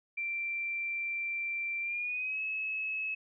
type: tone with pitch glide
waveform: sine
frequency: 2354 to 2582 Hz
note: D7 to E7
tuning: +3 to -37 cents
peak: -32 dBFS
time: 0.17-3.15 s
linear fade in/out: 10 ms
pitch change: +160 cents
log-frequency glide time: 1.81-2.41 s
effects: none